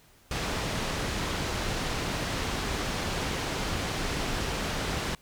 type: low-pass noise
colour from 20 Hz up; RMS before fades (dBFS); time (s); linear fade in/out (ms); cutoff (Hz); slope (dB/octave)
pink; -31; 0.31-5.15; 2; 6000; 12
effects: pink hiss -59 dBFS RMS until 5.21 s